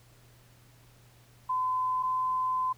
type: tone pair in turn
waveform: sine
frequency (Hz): 1019 / 1023.7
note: C6 / C6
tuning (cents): -46 / -38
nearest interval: unison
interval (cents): 8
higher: second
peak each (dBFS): -26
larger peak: neither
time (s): 1.49-2.03 / 2.03-2.73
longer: second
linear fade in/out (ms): 10
effects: added 120 Hz sine -58 dBFS peak until 2.77 s + pink hiss -61 dBFS RMS until 2.77 s